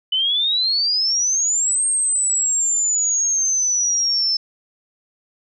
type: exponential two-way sweep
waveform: sine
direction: up then down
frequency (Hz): 2987 to 8570 to 5260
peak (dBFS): -16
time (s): 0.12-4.37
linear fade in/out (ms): 5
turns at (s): 1.85
effects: none